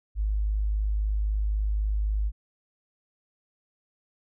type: tone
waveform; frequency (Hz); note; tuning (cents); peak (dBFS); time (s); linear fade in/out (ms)
sine; 51.91; G#1; 0; -23; 0.15-2.32; 50
effects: none